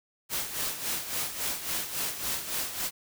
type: noise with tremolo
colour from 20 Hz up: white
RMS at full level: -30 dBFS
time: 0.29-2.91 s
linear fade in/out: 50 ms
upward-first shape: sine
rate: 3.6 Hz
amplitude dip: 65%
effects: none